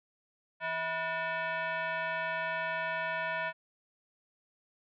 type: tone with frequency modulation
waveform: sine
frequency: 164.81 Hz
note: E3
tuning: in tune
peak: -31 dBFS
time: 0.6-3.53 s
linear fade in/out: 50 ms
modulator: 812 Hz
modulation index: 2.6
effects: none